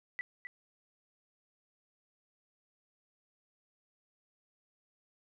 sine tone with echo, 1975.5 Hz, B6, in tune, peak -34 dBFS, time 0.19-0.21 s, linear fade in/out 0 ms, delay 260 ms, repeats 1, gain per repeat -7 dB, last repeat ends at 0.47 s, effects none

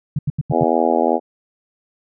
sine tone bursts, 145.6 Hz, D3, 15 cents flat, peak -15 dBFS, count 5, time 0.16-0.637 s, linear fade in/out 5 ms, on 29 ms, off 83 ms
harmonic tone, 82.41 Hz, E2, in tune, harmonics 3 / 4 / 5 / 6 / 7 / 8 / 9 / 10, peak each -22 / -22 / -22 / -22 / -22 / -22 / -22 / -22 dBFS, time 0.5-1.2 s, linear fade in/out 50 ms
effects none

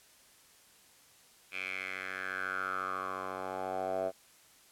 10% pulse tone with band-pass filter sweep, 94.1 Hz, F#2, 30 cents sharp, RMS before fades -37 dBFS, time 1.51-4.12 s, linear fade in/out 50 ms, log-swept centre 2500 to 640 Hz, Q 6, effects white hiss -61 dBFS RMS until 4.71 s + low-pass 12000 Hz 12 dB/octave

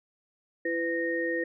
sine tone cluster, 335.8 / 502 / 1852 Hz, E4 / B4 / A#6, +32 / +28 / -12 cents, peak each -31 dBFS, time 0.65-1.44 s, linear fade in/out 5 ms, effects none

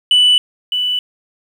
sine tone pair in turn, 2975 / 2975 Hz, F#7 / F#7, +9 / +9 cents, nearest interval unison, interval 0 cents, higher neither, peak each -5 / -14 dBFS, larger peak first, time 0.11-0.38 / 0.72-0.99 s, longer neither, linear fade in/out 2 ms, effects tanh soft clip ceiling -6 dBFS + 7-bit

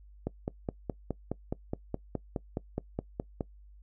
click train, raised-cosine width 2 ms, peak -18 dBFS, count 16, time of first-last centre 0.27-3.408 s, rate 4.78 Hz, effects noise-tail reverb RT60 0.1 s tail -21 dB re dry + added 50 Hz sine -51 dBFS peak until 3.82 s

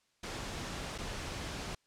pink noise with dropouts, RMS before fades -40 dBFS, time 0.23-1.75 s, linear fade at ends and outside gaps 5 ms, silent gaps 0.98-0.984 s, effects white hiss -74 dBFS RMS until 1.86 s + low-pass 7000 Hz 12 dB/octave

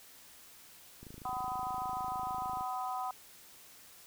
click train, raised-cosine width 3 ms, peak -36 dBFS, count 43, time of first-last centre 1.03-2.609 s, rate 26.6 Hz
harmonic tone, 251.6 Hz, B3, 32 cents sharp, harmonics 3 / 4 / 5, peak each -37 / -39 / -41 dBFS, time 1.25-3.11 s, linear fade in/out 2 ms
effects white hiss -56 dBFS RMS until 4.06 s

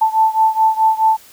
sine beating tone pair, 880 / 884.7 Hz, A5 / A5, 0 / +9 cents, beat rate 4.7 Hz, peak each -13 / -15 dBFS, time 0.01-1.17 s, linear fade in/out 10 ms, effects white hiss -44 dBFS RMS until 1.32 s

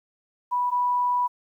sine tone pair in turn, 983 / 983 Hz, B5 / B5, -8 / -8 cents, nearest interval unison, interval 0 cents, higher neither, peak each -21 / -20 dBFS, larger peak second, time 0.51-0.71 / 0.71-1.28 s, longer second, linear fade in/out 20 ms, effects 10-bit

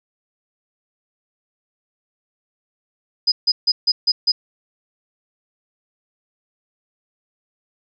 sine tone bursts, 4978 Hz, D#8, in tune, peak -12 dBFS, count 6, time 3.27-4.32 s, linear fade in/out 10 ms, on 50 ms, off 150 ms, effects none

